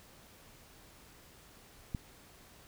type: click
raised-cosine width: 5 ms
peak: -22 dBFS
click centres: 1.948 s
effects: pink hiss -58 dBFS RMS until 2.67 s